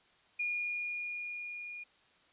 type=tone with level ramp; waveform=sine; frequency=2433 Hz; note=D#7; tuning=39 cents flat; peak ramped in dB=-31 to -42 dBFS; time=0.39-1.84 s; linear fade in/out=10 ms; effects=white hiss -66 dBFS RMS until 2.32 s + resampled to 8000 Hz